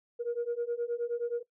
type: beating tone pair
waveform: sine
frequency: 470 / 479.5 Hz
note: A#4 / A#4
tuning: +14 / +49 cents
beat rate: 9.5 Hz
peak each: -32 / -32 dBFS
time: 0.19-1.43 s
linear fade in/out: 20 ms
effects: noise-tail reverb RT60 0.1 s tail -18 dB re dry + tanh soft clip ceiling -25 dBFS